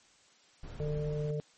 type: noise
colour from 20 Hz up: brown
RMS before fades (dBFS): -43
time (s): 0.63-1.31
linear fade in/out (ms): 5
type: harmonic tone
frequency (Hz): 149.5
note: D3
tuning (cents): +31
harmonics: 1 / 3 / 4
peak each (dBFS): -33 / -36 / -43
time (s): 0.8-1.4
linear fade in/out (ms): 0
effects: white hiss -63 dBFS RMS until 1.57 s + MP3 32 kbps